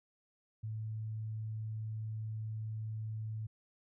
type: tone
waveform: sine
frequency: 109.4 Hz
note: A2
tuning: 9 cents flat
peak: -37 dBFS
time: 0.63-3.47 s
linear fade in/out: 10 ms
effects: none